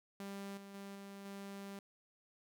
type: tone with level steps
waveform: sawtooth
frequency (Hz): 198.1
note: G3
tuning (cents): +18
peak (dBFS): -40 / -47 / -43 / -45 / -42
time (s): 0.2-1.79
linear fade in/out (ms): 2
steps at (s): 0.57 / 0.74 / 0.95 / 1.25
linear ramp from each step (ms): 5
effects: none